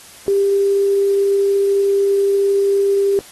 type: tone with quantisation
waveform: sine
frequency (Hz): 397.1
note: G4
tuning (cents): +22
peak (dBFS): -12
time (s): 0.28-3.19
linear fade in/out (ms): 0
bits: 6
effects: white hiss -41 dBFS RMS until 3.31 s + AAC 32 kbps